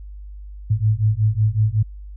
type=beating tone pair; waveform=sine; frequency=105.2 / 110.6 Hz; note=G#2 / A2; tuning=+23 / +9 cents; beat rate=5.4 Hz; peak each=-18 dBFS; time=0.7-1.83 s; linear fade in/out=10 ms; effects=added 50 Hz sine -33 dBFS peak until 2.16 s